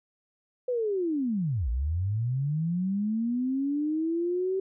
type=linear two-way sweep; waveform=sine; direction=down then up; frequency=510 to 55 to 386.2 Hz; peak=-25 dBFS; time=0.68-4.6 s; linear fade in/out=5 ms; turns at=1.69 s; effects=none